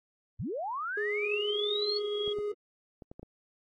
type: linear sweep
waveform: sine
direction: up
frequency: 65.41 to 4425 Hz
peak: -32 dBFS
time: 0.39-1.99 s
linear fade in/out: 10 ms
type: tone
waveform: triangle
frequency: 415.3 Hz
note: G#4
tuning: in tune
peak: -29 dBFS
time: 0.97-2.52 s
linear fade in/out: 5 ms
type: tone with exponential growth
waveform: sine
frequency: 3305 Hz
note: G#7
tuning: 9 cents flat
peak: -32 dBFS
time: 1.35-2.32 s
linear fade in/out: 5 ms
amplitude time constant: 210 ms
type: clicks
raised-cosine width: 2 ms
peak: -32 dBFS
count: 6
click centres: 2.278 / 2.387 / 3.022 / 3.115 / 3.195 / 3.23 s
effects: AAC 32 kbps